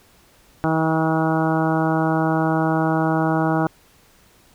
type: harmonic tone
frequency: 160 Hz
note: D#3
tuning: 49 cents sharp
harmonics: 1 / 2 / 3 / 4 / 5 / 6 / 7 / 8 / 9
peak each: -22 / -21 / -29 / -26 / -25 / -30 / -31 / -31 / -30 dBFS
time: 0.64-3.67 s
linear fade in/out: 0 ms
effects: pink hiss -54 dBFS RMS until 4.54 s